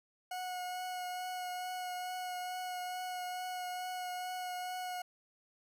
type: tone with vibrato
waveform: 40% pulse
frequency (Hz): 729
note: F#5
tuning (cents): -26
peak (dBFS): -37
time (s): 0.31-5.02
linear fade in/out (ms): 5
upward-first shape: triangle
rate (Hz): 2.3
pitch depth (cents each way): 15
effects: none